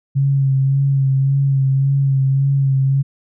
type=tone with vibrato; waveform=sine; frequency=136.4 Hz; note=C#3; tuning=28 cents flat; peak=-12 dBFS; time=0.15-3.03 s; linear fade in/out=20 ms; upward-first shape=sine; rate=1.8 Hz; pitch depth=28 cents each way; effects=none